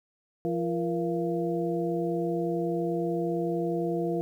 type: harmonic tone with a mistuned harmonic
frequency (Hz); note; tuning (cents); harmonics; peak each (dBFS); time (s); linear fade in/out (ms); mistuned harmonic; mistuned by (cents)
171; F3; -36; 1 / 2 / 3 / 4; -32 / -29 / -32 / -35; 0.45-4.21; 0; 3; -140
effects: 10-bit